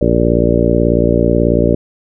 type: harmonic tone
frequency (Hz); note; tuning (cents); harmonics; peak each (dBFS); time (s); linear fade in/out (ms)
58.27; A#1; 0; 1 / 2 / 3 / 4 / 5 / 6 / 7 / 8 / 10; -18 / -18 / -18 / -18 / -18 / -18 / -18 / -18 / -18; 0.01-1.75; 5
effects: none